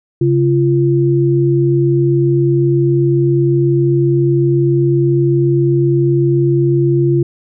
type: tone pair together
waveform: sine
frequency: 136.7 / 344.5 Hz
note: C#3 / F4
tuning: -24 / -24 cents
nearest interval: octave + major third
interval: 1600 cents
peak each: -12 / -12 dBFS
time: 0.21-7.23 s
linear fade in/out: 5 ms
effects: none